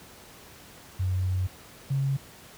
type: tone pair in turn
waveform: sine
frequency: 92.5 / 136.84 Hz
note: F#2 / C#3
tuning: 0 / -22 cents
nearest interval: perfect fifth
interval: 678 cents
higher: second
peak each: -23 dBFS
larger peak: neither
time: 0.99-1.47 / 1.9-2.17 s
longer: first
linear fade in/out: 10 ms
effects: pink hiss -49 dBFS RMS until 2.57 s + high-pass 60 Hz 12 dB/octave